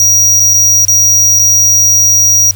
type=tone with dropouts; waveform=square; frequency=5750 Hz; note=F8; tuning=50 cents sharp; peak=-5 dBFS; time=0-2.51 s; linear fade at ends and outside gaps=1 ms; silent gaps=0.398-0.402 / 0.537-0.541 / 0.851-0.882 / 1.39-1.394 s; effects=added 95 Hz sine -25 dBFS peak until 2.55 s + white hiss -36 dBFS RMS until 2.55 s